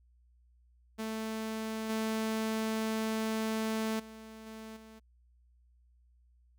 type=tone with level steps; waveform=sawtooth; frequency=220.5 Hz; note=A3; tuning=4 cents sharp; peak=-31 / -27 / -43 / -40 / -47 dBFS; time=0.98-5 s; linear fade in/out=20 ms; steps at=1.89 / 3.99 / 4.46 / 4.76 s; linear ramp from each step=10 ms; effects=added 60 Hz sine -62 dBFS peak until 6.58 s